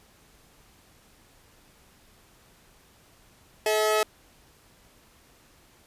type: tone pair together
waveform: sawtooth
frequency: 429.8 / 644 Hz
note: A4 / E5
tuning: -41 / -41 cents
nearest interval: perfect fifth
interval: 700 cents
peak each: -20 / -21 dBFS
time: 3.66-4.03 s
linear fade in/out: 2 ms
effects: pink hiss -58 dBFS RMS until 5.86 s + resampled to 32000 Hz